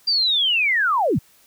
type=linear sweep; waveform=sine; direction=down; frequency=4772 to 81.9 Hz; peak=-16 dBFS; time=0.07-1.19 s; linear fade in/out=10 ms; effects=white hiss -55 dBFS RMS until 1.46 s